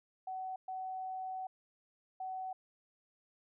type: tone bursts at uneven times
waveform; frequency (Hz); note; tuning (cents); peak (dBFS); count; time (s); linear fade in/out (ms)
sine; 752; F#5; +28; -38; 3; 0.27-0.56 / 0.68-1.47 / 2.2-2.53; 5
effects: none